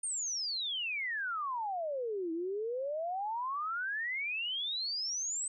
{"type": "exponential two-way sweep", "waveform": "sine", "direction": "down then up", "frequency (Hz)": [9050, 320, 8210], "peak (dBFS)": -33, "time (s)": [0.03, 5.48], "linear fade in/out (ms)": 5, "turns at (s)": 2.32, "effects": []}